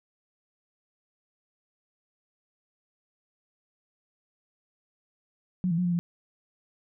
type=tone with pitch steps; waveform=sine; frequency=182.6 / 166 / 179.9 / 175.2 / 171.9 Hz; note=F#3 / E3 / F#3 / F3 / F3; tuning=-23 / +12 / -48 / +6 / -27 cents; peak=-23 dBFS; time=5.64-5.99 s; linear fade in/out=0 ms; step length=70 ms; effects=none